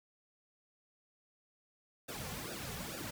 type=noise with flanger; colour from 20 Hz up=pink; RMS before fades=-43 dBFS; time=2.08-3.11 s; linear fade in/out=10 ms; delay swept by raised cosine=0.94 to 3.24 ms; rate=2.3 Hz; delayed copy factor=-0.9; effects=none